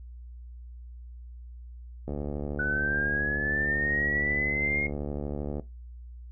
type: click train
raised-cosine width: 2 ms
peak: -20 dBFS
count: 257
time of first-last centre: 2.08-5.596 s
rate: 72.8 Hz
type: linear sweep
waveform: sine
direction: up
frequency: 1480 to 2146 Hz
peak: -26 dBFS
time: 2.59-4.87 s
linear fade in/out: 5 ms
effects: noise-tail reverb RT60 0.2 s tail -17 dB re dry + added 60 Hz sine -41 dBFS peak until 6.31 s